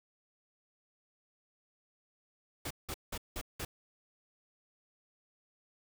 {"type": "noise bursts", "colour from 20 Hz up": "pink", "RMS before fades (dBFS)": -39, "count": 5, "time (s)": [2.65, 3.65], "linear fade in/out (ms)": 5, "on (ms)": 56, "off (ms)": 180, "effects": []}